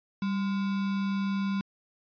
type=tone with sample-and-hold; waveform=sine; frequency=196 Hz; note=G3; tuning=in tune; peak=-26 dBFS; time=0.22-1.61 s; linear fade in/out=2 ms; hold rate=1225 Hz; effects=resampled to 11025 Hz